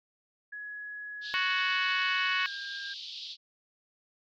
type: tone with pitch glide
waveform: sine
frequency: 1681 to 1606 Hz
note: G#6 to G6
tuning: +20 to +41 cents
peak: -38 dBFS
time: 0.52-2.94 s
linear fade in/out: 10 ms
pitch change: -79 cents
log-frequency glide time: 2.43-2.49 s
type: band-pass noise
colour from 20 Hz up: pink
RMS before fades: -42 dBFS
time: 1.21-3.37 s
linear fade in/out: 50 ms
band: 3200 to 4700 Hz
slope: 48 dB/octave
type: harmonic tone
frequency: 370 Hz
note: F#4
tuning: in tune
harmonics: 3 / 4 / 5 / 6 / 7 / 8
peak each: -34 / -34 / -34 / -34 / -34 / -34 dBFS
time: 1.34-2.46 s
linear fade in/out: 0 ms
effects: none